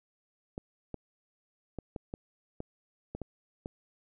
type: clicks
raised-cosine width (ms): 2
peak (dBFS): -24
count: 9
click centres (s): 0.579 / 0.943 / 1.787 / 1.962 / 2.139 / 2.604 / 3.15 / 3.217 / 3.659
effects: none